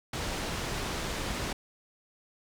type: low-pass noise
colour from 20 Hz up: pink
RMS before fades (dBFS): -34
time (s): 0.13-1.53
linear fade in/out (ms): 5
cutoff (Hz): 7100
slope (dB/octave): 12
effects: none